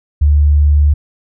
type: tone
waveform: sine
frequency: 73.42 Hz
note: D2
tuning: in tune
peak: -6 dBFS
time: 0.21-0.94 s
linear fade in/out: 10 ms
effects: none